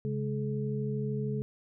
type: tone cluster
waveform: sine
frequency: 135.4 / 208.4 / 427.2 Hz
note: C#3 / G#3 / G#4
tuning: -40 / +6 / +49 cents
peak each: -32 / -35 / -36 dBFS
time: 0.05-1.42 s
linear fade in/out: 0 ms
effects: none